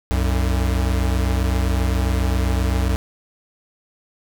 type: tone pair together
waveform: square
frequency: 63 / 90.54 Hz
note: B1 / F#2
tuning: +35 / -37 cents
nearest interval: tritone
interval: 628 cents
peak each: -19 / -23 dBFS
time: 0.11-2.96 s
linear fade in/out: 0 ms
effects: none